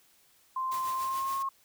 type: tone with pitch glide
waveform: sine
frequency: 1044 to 1082.7 Hz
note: C6 to C#6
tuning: -4 to -41 cents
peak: -29 dBFS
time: 0.56-1.49 s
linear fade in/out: 5 ms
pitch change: +63 cents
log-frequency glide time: 0.93-1.36 s
type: noise with tremolo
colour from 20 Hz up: white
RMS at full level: -42 dBFS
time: 0.71-1.43 s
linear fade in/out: 10 ms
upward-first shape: triangle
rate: 7 Hz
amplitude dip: 55%
effects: white hiss -64 dBFS RMS until 1.64 s